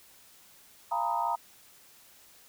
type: tone cluster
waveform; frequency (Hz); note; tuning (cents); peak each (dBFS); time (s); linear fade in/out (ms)
sine; 691 / 814 / 928 / 992 / 1246; F5 / G#5 / A#5 / B5 / D#6; -19 / -35 / -8 / +7 / +2; -35 / -36 / -29 / -36 / -37; 0.91-1.36; 10
effects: white hiss -57 dBFS RMS until 2.48 s